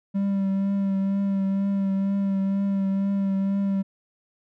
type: tone with vibrato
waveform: triangle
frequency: 196 Hz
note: G3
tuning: in tune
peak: -19 dBFS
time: 0.14-3.83 s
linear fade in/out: 20 ms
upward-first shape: triangle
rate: 2.1 Hz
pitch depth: 27 cents each way
effects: none